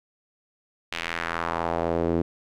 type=tone with band-pass filter sweep; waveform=sawtooth; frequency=83.9 Hz; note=E2; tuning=31 cents sharp; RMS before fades=-27 dBFS; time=0.92-2.22 s; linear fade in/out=5 ms; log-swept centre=2800 to 330 Hz; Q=1.7; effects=none